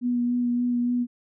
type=tone with vibrato; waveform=sine; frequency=243.1 Hz; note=B3; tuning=27 cents flat; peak=-21 dBFS; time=0.01-1.07 s; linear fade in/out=50 ms; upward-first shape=sine; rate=3.5 Hz; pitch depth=15 cents each way; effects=none